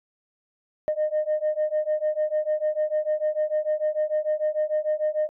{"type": "beating tone pair", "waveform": "sine", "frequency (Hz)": [609, 615.7], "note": ["D#5", "D#5"], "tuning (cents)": [-37, -18], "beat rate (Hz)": 6.7, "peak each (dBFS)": -24, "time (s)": [0.88, 5.29], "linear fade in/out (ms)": 0, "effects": ["tanh soft clip ceiling -17 dBFS"]}